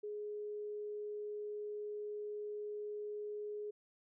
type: tone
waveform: sine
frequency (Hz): 418.1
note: G#4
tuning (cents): +12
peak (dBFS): -40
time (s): 0.03-3.71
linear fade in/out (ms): 10
effects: none